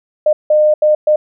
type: tone bursts at uneven times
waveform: sine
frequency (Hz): 608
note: D#5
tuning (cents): -40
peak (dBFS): -7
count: 4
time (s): 0.26-0.33 / 0.5-0.74 / 0.82-0.95 / 1.07-1.16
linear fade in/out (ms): 5
effects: none